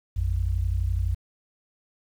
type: tone pair together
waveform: sine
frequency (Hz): 56.61 / 88.5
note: A1 / F2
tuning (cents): +50 / +23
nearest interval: minor sixth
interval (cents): 773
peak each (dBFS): -25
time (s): 0.16-1.15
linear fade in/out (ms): 10
effects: 9-bit